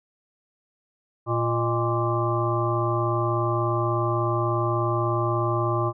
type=harmonic tone with a mistuned harmonic; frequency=116.54 Hz; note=A#2; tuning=in tune; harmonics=1 / 3 / 5 / 7 / 9 / 10; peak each=-25 / -27 / -30 / -33 / -30 / -29 dBFS; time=1.26-5.93 s; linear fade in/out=50 ms; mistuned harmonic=5; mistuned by=+82 cents; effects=none